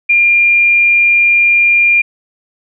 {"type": "tone", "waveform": "sine", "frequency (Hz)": 2400, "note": "D7", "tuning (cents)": 37, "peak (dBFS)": -6, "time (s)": [0.09, 2.02], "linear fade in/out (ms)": 10, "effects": []}